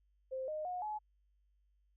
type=tone with pitch steps; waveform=sine; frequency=523.3 / 615.2 / 723.2 / 850.1 Hz; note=C5 / D#5 / F#5 / G#5; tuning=0 / -20 / -40 / +40 cents; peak=-37 dBFS; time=0.31-0.99 s; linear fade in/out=20 ms; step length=170 ms; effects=added 50 Hz sine -70 dBFS peak until 1.96 s